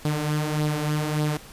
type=tone with flanger; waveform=sawtooth; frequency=151.1 Hz; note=D3; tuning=50 cents sharp; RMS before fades=-25 dBFS; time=0.05-1.37 s; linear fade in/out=0 ms; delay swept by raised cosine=0.21 to 6.01 ms; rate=1.7 Hz; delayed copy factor=+0.5; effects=pink hiss -45 dBFS RMS until 1.52 s + resampled to 32000 Hz

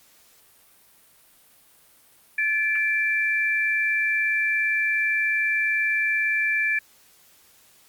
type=tone pair together; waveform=sine; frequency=1731.5 / 2349 Hz; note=A6 / D7; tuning=-28 / 0 cents; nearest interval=perfect fourth; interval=528 cents; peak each=-23 dBFS; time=2.38-6.79 s; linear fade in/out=5 ms; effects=white hiss -56 dBFS RMS until 7.88 s + Opus 48 kbps

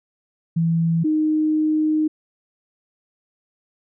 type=tone pair in turn; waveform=sine; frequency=165.5 / 309.3 Hz; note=E3 / D#4; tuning=+7 / -10 cents; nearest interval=major seventh; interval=1083 cents; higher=second; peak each=-16 dBFS; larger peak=neither; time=0.56-1.04 / 1.04-2.08 s; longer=second; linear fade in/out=10 ms; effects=none

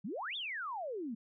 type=exponential two-way sweep; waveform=sine; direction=up then down; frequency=168.1 to 3672 to 211.2 Hz; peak=-37 dBFS; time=0.04-1.15 s; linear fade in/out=10 ms; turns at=0.36 s; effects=none

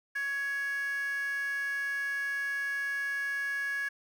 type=tone with high-pass filter; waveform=15% pulse; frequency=558 Hz; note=C#5; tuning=11 cents sharp; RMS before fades=-33 dBFS; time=0.15-3.89 s; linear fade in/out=10 ms; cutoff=1700 Hz; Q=8.9; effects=none

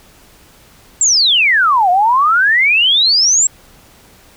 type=exponential two-way sweep; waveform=sine; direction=down then up; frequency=7700 to 698.5 to 7700 Hz; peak=-8 dBFS; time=1.01-3.47 s; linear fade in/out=2 ms; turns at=1.9 s; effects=pink hiss -45 dBFS RMS until 4.36 s

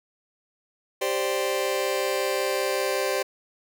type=chord; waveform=sawtooth; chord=G suspended fourth; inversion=none; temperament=just; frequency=392 / 522.7 / 588 Hz; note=G4 / C5 / D5; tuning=0 / -2 / +2 cents; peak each=-24 / -23 / -25 dBFS; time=1.01-3.23 s; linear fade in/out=10 ms; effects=none

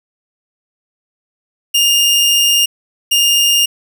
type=tone bursts at uneven times; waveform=sawtooth; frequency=2822 Hz; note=F7; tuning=17 cents sharp; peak=-6 dBFS; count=2; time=1.74-2.66 / 3.11-3.66 s; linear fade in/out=10 ms; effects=none

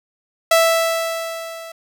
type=tone with level ramp; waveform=sawtooth; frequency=659.3 Hz; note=E5; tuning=in tune; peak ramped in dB=-6 to -29 dBFS; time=0.51-1.72 s; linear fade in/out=5 ms; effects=none

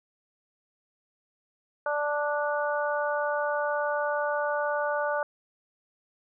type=harmonic tone; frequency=293.7 Hz; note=D4; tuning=in tune; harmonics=2 / 3 / 4 / 5; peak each=-28 / -32 / -34 / -32 dBFS; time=1.86-5.23 s; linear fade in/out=2 ms; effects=none

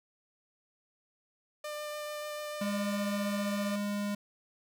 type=tone with vibrato; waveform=sawtooth; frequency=598 Hz; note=D5; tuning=31 cents sharp; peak=-33 dBFS; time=1.64-3.76 s; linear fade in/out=5 ms; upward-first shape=triangle; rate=6.8 Hz; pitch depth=10 cents each way
type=tone; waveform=square; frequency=204.4 Hz; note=G#3; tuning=27 cents flat; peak=-32 dBFS; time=2.61-4.15 s; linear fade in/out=5 ms
effects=none

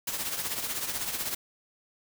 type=noise with tremolo; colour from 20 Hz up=white; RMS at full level=-30 dBFS; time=0.07-1.35 s; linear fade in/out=5 ms; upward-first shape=triangle; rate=16 Hz; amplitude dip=65%; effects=none

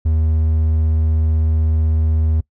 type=tone; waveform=triangle; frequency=79 Hz; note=D#2; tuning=27 cents sharp; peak=-11 dBFS; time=0.05-2.41 s; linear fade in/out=10 ms; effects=noise-tail reverb RT60 0.1 s tail -22 dB re dry

